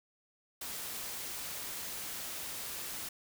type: noise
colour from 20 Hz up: white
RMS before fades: -41 dBFS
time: 0.61-3.09 s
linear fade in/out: 5 ms
effects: none